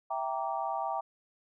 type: chord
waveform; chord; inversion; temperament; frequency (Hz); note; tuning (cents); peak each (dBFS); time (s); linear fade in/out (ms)
sine; E half-diminished seventh; none; equal with one note detuned; 659.3 / 784 / 932.3 / 1161.2; E5 / G5 / Bb5 / D6; 0 / 0 / 0 / -20; -37 / -34 / -36 / -39; 0.1-1.01; 10
effects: none